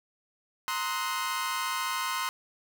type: chord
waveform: sawtooth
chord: C half-diminished seventh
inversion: third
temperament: equal with one note detuned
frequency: 932.3 / 1046.5 / 1268.5 / 1480 Hz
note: Bb5 / C6 / Eb6 / Gb6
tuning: 0 / 0 / +33 / 0 cents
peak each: -34 / -28 / -32 / -34 dBFS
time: 0.68-2.29 s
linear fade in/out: 0 ms
effects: none